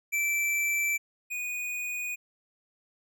square tone pair in turn, 2331 / 2470 Hz, D7 / D#7, -14 / -13 cents, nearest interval minor second, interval 101 cents, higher second, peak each -26 / -32 dBFS, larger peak first, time 0.12-0.98 / 1.3-2.16 s, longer neither, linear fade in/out 20 ms, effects none

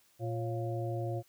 harmonic tone with a mistuned harmonic, 116.54 Hz, A#2, in tune, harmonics 1 / 3 / 5 / 6, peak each -34 / -39 / -41 / -42 dBFS, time 0.19-1.23 s, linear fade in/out 50 ms, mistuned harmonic 5, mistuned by -100 cents, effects white hiss -67 dBFS RMS until 1.28 s

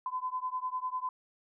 sine beating tone pair, 1012 / 1022 Hz, B5 / C6, +42 / -41 cents, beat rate 10 Hz, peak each -35 / -36 dBFS, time 0.06-1.09 s, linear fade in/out 2 ms, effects none

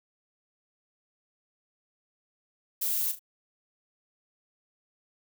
violet noise with echo, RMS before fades -29 dBFS, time 2.81-3.12 s, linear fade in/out 10 ms, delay 37 ms, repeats 2, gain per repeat -10 dB, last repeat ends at 3.194 s, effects none

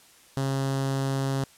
sawtooth tone with notch filter, 135.6 Hz, C#3, 38 cents flat, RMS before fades -27 dBFS, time 0.37-1.44 s, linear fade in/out 0 ms, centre 2300 Hz, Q 1.8, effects white hiss -55 dBFS RMS until 1.57 s + low-pass 11000 Hz 12 dB/octave

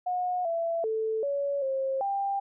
sine tone with pitch steps, 724 / 669 / 440.9 / 564 / 535 / 793 Hz, F#5 / E5 / A4 / C#5 / C5 / G5, -38 / +25 / +4 / +30 / +38 / +20 cents, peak -26 dBFS, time 0.06-2.4 s, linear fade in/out 10 ms, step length 390 ms, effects none

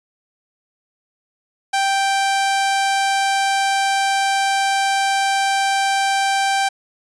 sawtooth tone, 784 Hz, G5, in tune, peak -12 dBFS, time 1.73-6.69 s, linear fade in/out 10 ms, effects resampled to 22050 Hz

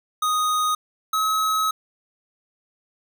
square tone pair in turn, 1244.5 / 1281.7 Hz, D#6 / E6, 0 / -49 cents, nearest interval minor second, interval 51 cents, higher second, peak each -20 dBFS, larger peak neither, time 0.22-0.75 / 1.13-1.71 s, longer second, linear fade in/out 5 ms, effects none

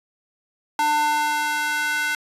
square tone with high-pass filter sweep, 298.7 Hz, D4, 29 cents sharp, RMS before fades -22 dBFS, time 0.79-2.15 s, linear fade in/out 2 ms, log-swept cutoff 810 to 1600 Hz, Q 2.7, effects resampled to 32000 Hz

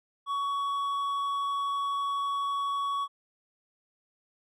sine tone with hard clipping, 1122 Hz, C#6, 21 cents sharp, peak -29 dBFS, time 0.26-3.08 s, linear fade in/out 50 ms, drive 5 dB, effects none

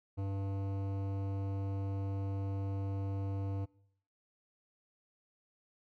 sine tone with hard clipping, 98 Hz, G2, in tune, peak -36 dBFS, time 0.17-3.66 s, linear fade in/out 20 ms, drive 15 dB, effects noise-tail reverb RT60 0.7 s tail -23 dB re dry

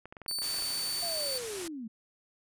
clicks, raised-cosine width 0.5 ms, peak -30 dBFS, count 12, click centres 0.056 / 0.125 / 0.168 / 0.217 / 0.262 / 0.312 / 0.387 / 0.419 / 0.543 / 0.587 / 0.623 / 0.705 s
sawtooth tone, 4533 Hz, C#8, 38 cents sharp, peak -29 dBFS, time 0.28-1.38 s, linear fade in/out 2 ms
white low-pass noise, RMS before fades -42 dBFS, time 0.42-1.68 s, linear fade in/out 5 ms, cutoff 11000 Hz, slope 48 dB/octave
sine linear sweep, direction down, 708 to 209 Hz, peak -37 dBFS, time 1.02-1.88 s, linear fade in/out 10 ms
effects none

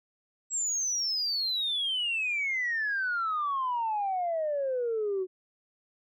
sine exponential sweep, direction down, 7720 to 364.4 Hz, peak -26 dBFS, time 0.5-5.27 s, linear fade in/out 50 ms, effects tanh soft clip ceiling -23 dBFS

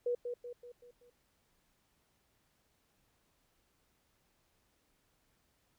sine tone with echo, 485.2 Hz, B4, 31 cents flat, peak -30 dBFS, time 0.06-0.15 s, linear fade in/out 5 ms, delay 190 ms, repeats 5, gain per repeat -6 dB, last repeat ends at 1.1 s, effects pink hiss -75 dBFS RMS until 5.78 s

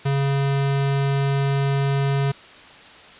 square tone, 138.59 Hz, C#3, in tune, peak -19 dBFS, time 0.05-2.32 s, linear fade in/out 10 ms, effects white hiss -44 dBFS RMS until 3.19 s + resampled to 8000 Hz

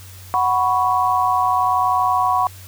sine chord, F# suspended fourth, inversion none, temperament equal, 740 / 987.8 / 1108.7 Hz, F#5 / B5 / C#6, 0 / 0 / 0 cents, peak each -19 dBFS, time 0.34-2.47 s, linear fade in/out 0 ms, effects added 93 Hz sine -38 dBFS peak until 2.67 s + white hiss -43 dBFS RMS until 2.67 s

